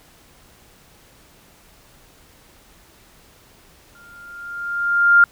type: tone with exponential growth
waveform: sine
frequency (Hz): 1400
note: F6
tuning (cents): +4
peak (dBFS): -6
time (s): 3.95-5.24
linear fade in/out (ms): 2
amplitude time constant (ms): 280
effects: pink hiss -51 dBFS RMS until 5.31 s